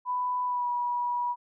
sine tone with pitch glide, 994 to 970.7 Hz, B5 to B5, +11 to -30 cents, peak -26 dBFS, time 0.05-1.36 s, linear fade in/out 50 ms, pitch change -41 cents, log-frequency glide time 0.45-0.69 s, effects none

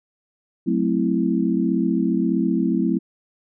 sine chord, F# half-diminished seventh, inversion none, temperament equal, 185 / 220 / 261.6 / 329.6 Hz, F#3 / A3 / C4 / E4, 0 / 0 / 0 / 0 cents, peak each -23 dBFS, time 0.66-2.99 s, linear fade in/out 20 ms, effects none

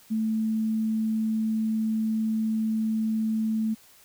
sine tone, 220 Hz, A3, in tune, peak -23 dBFS, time 0.1-3.75 s, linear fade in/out 20 ms, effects white hiss -55 dBFS RMS until 4.04 s

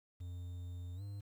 triangle tone with pitch glide, 88.5 to 100.49 Hz, F2 to G2, +23 to +43 cents, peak -40 dBFS, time 0.2-1.21 s, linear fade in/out 10 ms, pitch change +220 cents, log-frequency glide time 0.95-1.02 s, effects 11-bit

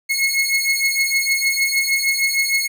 sawtooth beating tone pair, 2171 / 2177.5 Hz, C#7 / C#7, -37 / -31 cents, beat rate 6.5 Hz, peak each -16 dBFS, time 0.09-2.68 s, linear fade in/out 20 ms, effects none

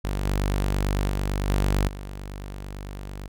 sawtooth tone with level steps, 48.95 Hz, G1, 2 cents flat, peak -21 / -18 / -20 / -16 / -30 dBFS, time 0.04-3.28 s, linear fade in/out 10 ms, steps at 0.25 / 1.09 / 1.48 / 1.88 s, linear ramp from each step 5 ms, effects none

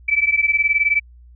sine beating tone pair, 2300 / 2319 Hz, D7 / D7, -37 / -22 cents, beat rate 19 Hz, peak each -18 / -17 dBFS, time 0.08-1 s, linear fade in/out 10 ms, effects added 60 Hz sine -42 dBFS peak until 1.35 s

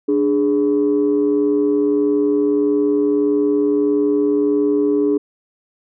sine tone pair together, 293.7 / 415.3 Hz, D4 / G#4, 0 / 0 cents, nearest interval tritone, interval 600 cents, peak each -15 dBFS, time 0.08-5.18 s, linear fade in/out 10 ms, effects tanh soft clip ceiling -8 dBFS

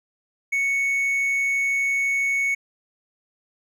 triangle tone, 2217 Hz, C#7, in tune, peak -18 dBFS, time 0.52-2.55 s, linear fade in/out 10 ms, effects none

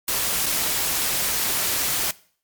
white noise with dropouts, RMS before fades -23 dBFS, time 0.08-2.11 s, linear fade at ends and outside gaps 2 ms, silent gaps 0.459-0.463 s, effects noise-tail reverb RT60 0.5 s tail -21 dB re dry + MP3 96 kbps

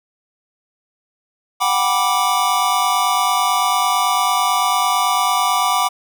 square chord, G major seventh, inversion third, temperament just, 735 / 784 / 980 / 1176 Hz, F#5 / G5 / B5 / D6, -12 / 0 / -14 / +2 cents, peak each -22 / -24 / -21 / -19 dBFS, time 1.6-5.89 s, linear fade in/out 20 ms, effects none

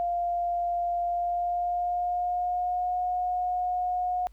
sine tone with pitch glide, 698 to 723.5 Hz, F5 to F#5, -1 to -39 cents, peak -25 dBFS, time 0-4.27 s, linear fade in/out 0 ms, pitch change +62 cents, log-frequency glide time 1.05-2.98 s, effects added 50 Hz sine -49 dBFS peak until 4.32 s + pink hiss -68 dBFS RMS until 4.32 s

